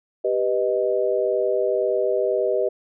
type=chord; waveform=sine; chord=G augmented; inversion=none; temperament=equal; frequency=392 / 493.9 / 622.3 Hz; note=G4 / B4 / D#5; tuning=0 / 0 / 0 cents; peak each=-23 dBFS; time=0.24-2.69 s; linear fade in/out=10 ms; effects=none